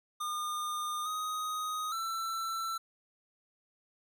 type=tone with pitch steps; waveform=square; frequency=1214 / 1251 / 1337 Hz; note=D#6 / D#6 / E6; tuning=-43 / +9 / +24 cents; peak=-34 dBFS; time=0.2-2.78 s; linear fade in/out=10 ms; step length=860 ms; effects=none